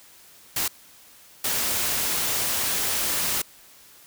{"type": "noise bursts at uneven times", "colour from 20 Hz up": "white", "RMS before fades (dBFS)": -25, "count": 2, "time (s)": [[0.56, 0.68], [1.44, 3.42]], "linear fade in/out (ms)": 5, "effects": ["white hiss -51 dBFS RMS until 4.06 s"]}